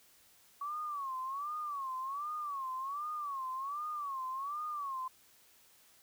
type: tone with vibrato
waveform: sine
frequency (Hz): 1125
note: C#6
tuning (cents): +25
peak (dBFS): -36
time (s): 0.61-5.08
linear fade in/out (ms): 5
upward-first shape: sine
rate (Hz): 1.3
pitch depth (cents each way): 150
effects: white hiss -64 dBFS RMS until 6.02 s